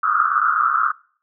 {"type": "band-pass noise", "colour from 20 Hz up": "pink", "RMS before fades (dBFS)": -18, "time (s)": [0.03, 0.92], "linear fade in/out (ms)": 5, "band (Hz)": [1200, 1400], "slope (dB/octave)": 96, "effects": ["noise-tail reverb RT60 0.5 s tail -24 dB re dry"]}